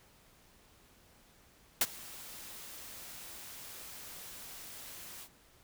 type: noise with ADSR envelope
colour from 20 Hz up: white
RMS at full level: -25 dBFS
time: 1.81-5.29 s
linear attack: 4 ms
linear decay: 41 ms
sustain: -23 dB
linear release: 67 ms
effects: pink hiss -63 dBFS RMS until 5.63 s